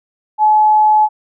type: tone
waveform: sine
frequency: 855 Hz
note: A5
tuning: 50 cents flat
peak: -7 dBFS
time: 0.38-1.09 s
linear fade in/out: 50 ms
effects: none